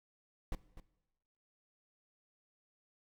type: noise with echo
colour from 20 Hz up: brown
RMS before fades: -36 dBFS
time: 0.52-0.55 s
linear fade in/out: 2 ms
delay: 250 ms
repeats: 1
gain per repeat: -13 dB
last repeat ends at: 0.8 s
effects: noise-tail reverb RT60 1.0 s tail -18 dB re dry